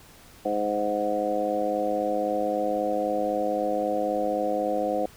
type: harmonic tone with a mistuned harmonic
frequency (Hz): 103.83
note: G#2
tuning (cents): 0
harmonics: 2 / 3 / 4 / 5 / 6 / 7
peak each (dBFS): -36 / -31 / -36 / -27 / -32 / -29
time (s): 0.45-5.06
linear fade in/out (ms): 5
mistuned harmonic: 7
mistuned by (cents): +18
effects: pink hiss -51 dBFS RMS until 5.16 s